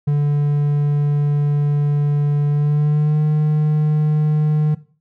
triangle tone with pitch glide, 145.7 to 151.98 Hz, D3 to D#3, -13 to -40 cents, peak -11 dBFS, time 0.07-4.75 s, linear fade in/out 10 ms, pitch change +73 cents, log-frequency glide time 2.48-3.2 s, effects noise-tail reverb RT60 0.4 s tail -17 dB re dry

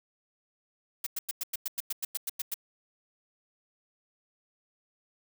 blue noise bursts, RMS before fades -32 dBFS, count 13, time 1.04-2.542 s, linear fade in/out 5 ms, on 26 ms, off 97 ms, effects none

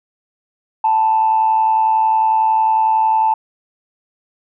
sine tone with amplitude modulation, 880 Hz, A5, in tune, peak -8 dBFS, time 0.84-3.34 s, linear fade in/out 5 ms, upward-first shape sine, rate 111 Hz, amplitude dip 55%, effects tanh soft clip ceiling -5 dBFS

